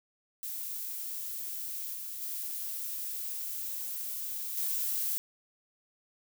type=noise with level steps; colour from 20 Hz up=violet; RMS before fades=-38 / -40 / -37 / -32 dBFS; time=0.43-5.18 s; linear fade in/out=0 ms; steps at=1.94 / 2.21 / 4.57 s; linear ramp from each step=5 ms; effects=none